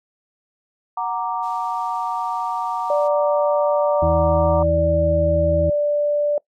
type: chord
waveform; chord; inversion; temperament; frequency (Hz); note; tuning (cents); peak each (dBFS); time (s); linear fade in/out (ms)
sine; Gb augmented; none; equal; 740 / 932.3 / 1174.7; Gb5 / Bb5 / D6; 0 / 0 / 0; -26 / -24 / -27; 0.97-4.63; 5
type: noise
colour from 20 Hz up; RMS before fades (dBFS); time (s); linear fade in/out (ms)
violet; -34; 1.42-3.09; 20
type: tone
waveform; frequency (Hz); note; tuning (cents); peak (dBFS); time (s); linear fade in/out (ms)
sine; 587.3; D5; 0; -16; 2.9-6.38; 2
type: harmonic tone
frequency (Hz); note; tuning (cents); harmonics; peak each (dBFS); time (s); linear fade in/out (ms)
81.2; E2; -26; 1 / 2 / 4; -21 / -24 / -27; 4.02-5.7; 5
effects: noise-tail reverb RT60 0.1 s tail -23 dB re dry + low-pass 4000 Hz 12 dB/octave